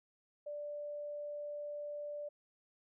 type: tone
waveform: sine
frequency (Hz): 587.3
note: D5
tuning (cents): 0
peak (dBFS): -40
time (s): 0.46-2.29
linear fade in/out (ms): 10
effects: none